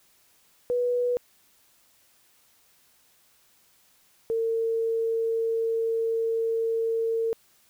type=tone pair in turn; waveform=sine; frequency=489.2 / 454 Hz; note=B4 / A#4; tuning=-16 / -46 cents; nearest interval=minor second; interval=130 cents; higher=first; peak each=-22 / -23 dBFS; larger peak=first; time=0.7-1.17 / 4.3-7.33 s; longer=second; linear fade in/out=0 ms; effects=white hiss -62 dBFS RMS until 7.69 s